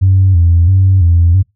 sine tone with vibrato, 90 Hz, F#2, 47 cents flat, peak -4 dBFS, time 0.01-1.43 s, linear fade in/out 20 ms, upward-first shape square, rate 1.5 Hz, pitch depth 95 cents each way, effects noise-tail reverb RT60 0.2 s tail -25 dB re dry + tanh soft clip ceiling -1 dBFS

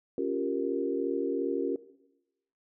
sine chord, G half-diminished seventh, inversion second, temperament equal, 277.2 / 349.2 / 392 / 466.2 Hz, Db4 / F4 / G4 / Bb4, 0 / 0 / 0 / 0 cents, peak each -33 dBFS, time 0.18-1.76 s, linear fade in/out 2 ms, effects noise-tail reverb RT60 0.9 s tail -17 dB re dry

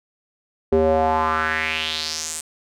square tone with band-pass filter sweep, 79.1 Hz, D#2, 29 cents sharp, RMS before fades -21 dBFS, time 0.72-2.41 s, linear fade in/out 5 ms, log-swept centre 400 to 8700 Hz, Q 3.7, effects none

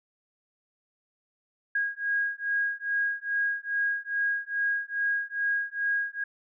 sine beating tone pair, 1637 / 1639.4 Hz, G#6 / G#6, -25 / -23 cents, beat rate 2.4 Hz, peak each -29 dBFS, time 1.75-6.24 s, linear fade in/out 5 ms, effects none

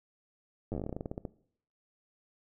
slowing click train, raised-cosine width 2 ms, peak -23 dBFS, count 18, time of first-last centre 0.72-1.252 s, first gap 9 ms, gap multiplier 1.14, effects noise-tail reverb RT60 0.6 s tail -19 dB re dry

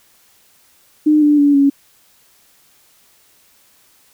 sine tone with pitch steps, 303.5 / 295.2 / 287.1 / 279.3 Hz, D#4 / D4 / D4 / C#4, -43 / +9 / -39 / +13 cents, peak -8 dBFS, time 1.06-1.7 s, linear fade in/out 10 ms, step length 160 ms, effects white hiss -53 dBFS RMS until 4.13 s

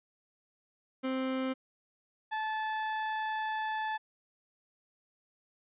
30% pulse tone pair in turn, 261.6 / 869.6 Hz, C4 / A5, 0 / -21 cents, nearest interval octave + major sixth, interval 2079 cents, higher second, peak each -28 / -29 dBFS, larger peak first, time 1.03-1.54 / 2.31-3.98 s, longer second, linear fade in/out 20 ms, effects resampled to 8000 Hz

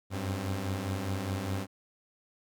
sawtooth tone cluster, 93.1 / 98 / 265.1 Hz, F#2 / G2 / C4, +11 / 0 / +23 cents, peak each -34 / -29 / -36 dBFS, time 0.1-1.67 s, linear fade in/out 50 ms, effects none

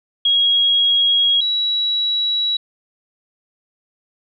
sine tone pair in turn, 3297 / 3900 Hz, G#7 / B7, -13 / -23 cents, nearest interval minor third, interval 290 cents, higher second, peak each -12 / -16 dBFS, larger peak first, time 0.25-1.41 / 1.41-2.57 s, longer neither, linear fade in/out 5 ms, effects none

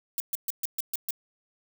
violet noise bursts, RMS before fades -29 dBFS, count 7, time 0.18-1.107 s, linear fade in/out 0 ms, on 21 ms, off 130 ms, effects none

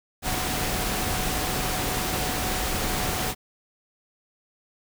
sine tone in noise, 740 Hz, F#5, in tune, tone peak -35 dBFS, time 0.22-3.35 s, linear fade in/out 50 ms, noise pink, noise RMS -27 dBFS, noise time 0.22-3.35 s, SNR -11 dB, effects none

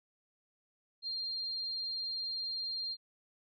sine tone, 4195 Hz, C8, 4 cents sharp, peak -35 dBFS, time 1.02-2.97 s, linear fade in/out 50 ms, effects none

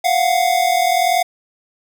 square tone pair together, 693 / 733.7 Hz, F5 / F#5, -14 / -15 cents, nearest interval minor second, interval 99 cents, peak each -17 dBFS, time 0.04-1.23 s, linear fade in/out 10 ms, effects none

